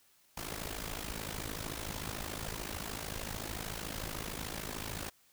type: noise with amplitude modulation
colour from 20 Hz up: pink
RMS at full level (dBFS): -37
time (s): 0.37-5.1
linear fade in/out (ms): 5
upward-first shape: sine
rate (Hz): 53.5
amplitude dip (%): 80
effects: white hiss -67 dBFS RMS until 5.32 s